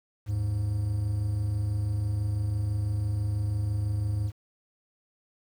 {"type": "tone pair together", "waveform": "triangle", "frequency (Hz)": [77.78, 103.82], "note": ["D#2", "G#2"], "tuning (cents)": [0, 0], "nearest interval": "perfect fourth", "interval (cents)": 500, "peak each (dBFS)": [-32, -24], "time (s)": [0.26, 4.32], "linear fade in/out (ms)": 50, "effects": ["9-bit"]}